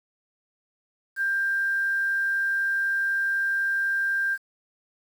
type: tone with quantisation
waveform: sine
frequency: 1588 Hz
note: G6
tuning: 22 cents sharp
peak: -22 dBFS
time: 1.16-4.38 s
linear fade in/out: 50 ms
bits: 8
effects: none